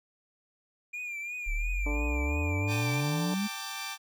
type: tone with vibrato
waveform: triangle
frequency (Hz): 2402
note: D7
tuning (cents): +38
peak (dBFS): -33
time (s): 0.93-3.01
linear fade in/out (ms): 10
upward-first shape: triangle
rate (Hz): 2.9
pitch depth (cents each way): 68
type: exponential sweep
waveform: sine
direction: up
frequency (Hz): 33.9 to 212.4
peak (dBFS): -28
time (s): 1.46-3.48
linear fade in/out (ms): 20
type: harmonic tone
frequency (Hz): 146.83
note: D3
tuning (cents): 0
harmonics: 2 / 3 / 4 / 5 / 6 / 7 / 8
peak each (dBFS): -35 / -41 / -41 / -50 / -43 / -47 / -54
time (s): 1.86-3.34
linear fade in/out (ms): 2
type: chord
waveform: 10% pulse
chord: G suspended second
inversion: none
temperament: equal with one note detuned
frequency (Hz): 784 / 892.3 / 1174.7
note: G5 / A5 / D6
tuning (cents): 0 / +24 / 0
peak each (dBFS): -33 / -33 / -30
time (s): 2.67-3.98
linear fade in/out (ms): 50
effects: none